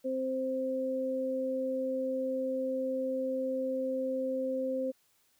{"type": "tone pair together", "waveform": "sine", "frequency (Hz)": [261.6, 523.2], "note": ["C4", "C5"], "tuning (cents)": [0, 0], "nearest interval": "octave", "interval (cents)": 1200, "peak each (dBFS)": [-35, -31], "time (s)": [0.04, 4.92], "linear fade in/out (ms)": 20, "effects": ["white hiss -70 dBFS RMS until 5.39 s"]}